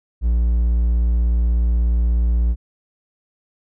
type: tone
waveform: triangle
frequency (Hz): 58.27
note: A#1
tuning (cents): 0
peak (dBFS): -12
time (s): 0.21-2.56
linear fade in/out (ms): 50
effects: none